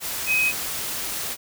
sine tone in noise, 2528 Hz, D#7, 27 cents sharp, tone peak -18 dBFS, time 0.26-0.53 s, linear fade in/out 50 ms, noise white, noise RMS -29 dBFS, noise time 0-1.37 s, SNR +8 dB, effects none

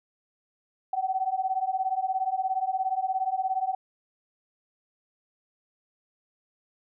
sine beating tone pair, 750 / 767 Hz, F#5 / G5, +23 / -38 cents, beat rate 17 Hz, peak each -28 dBFS, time 0.93-3.75 s, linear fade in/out 5 ms, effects none

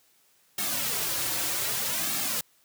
white noise with flanger, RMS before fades -29 dBFS, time 0.58-2.41 s, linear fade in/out 5 ms, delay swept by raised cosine 2 to 4.9 ms, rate 0.64 Hz, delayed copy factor -0.75, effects white hiss -64 dBFS RMS until 2.64 s + high-pass 80 Hz 12 dB/octave

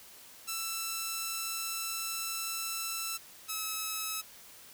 5% pulse tone pair in turn, 1331 / 1293.1 Hz, E6 / E6, +16 / -34 cents, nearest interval minor second, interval 50 cents, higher first, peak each -22 dBFS, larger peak neither, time 0.47-3.18 / 3.48-4.22 s, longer first, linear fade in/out 20 ms, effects white hiss -53 dBFS RMS until 4.73 s

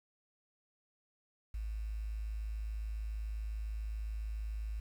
sine tone with quantisation, 53.6 Hz, A1, 45 cents flat, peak -36 dBFS, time 1.54-4.8 s, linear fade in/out 5 ms, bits 10, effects none

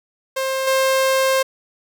sawtooth tone with level steps, 530 Hz, C5, 22 cents sharp, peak -16 / -11 dBFS, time 0.36-1.43 s, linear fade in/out 10 ms, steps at 0.67 s, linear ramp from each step 5 ms, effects none

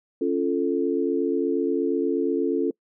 sine chord, Db augmented, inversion none, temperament equal with one note detuned, 277.2 / 345.6 / 440 Hz, Db4 / F4 / A4, 0 / -18 / 0 cents, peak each -25 dBFS, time 0.21-2.71 s, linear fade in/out 5 ms, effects noise-tail reverb RT60 0.1 s tail -25 dB re dry

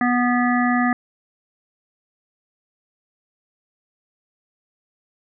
harmonic tone, 245.2 Hz, B3, 12 cents flat, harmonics 1 / 3 / 5 / 7 / 8, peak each -18 / -23 / -25 / -26 / -27 dBFS, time 0.01-0.93 s, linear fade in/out 2 ms, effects none

